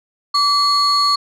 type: tone pair together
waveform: sine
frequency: 1151 / 4346 Hz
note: D6 / C#8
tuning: -35 / -35 cents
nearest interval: octave + major seventh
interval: 2300 cents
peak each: -13 dBFS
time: 0.34-1.16 s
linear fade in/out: 10 ms
effects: tanh soft clip ceiling -9 dBFS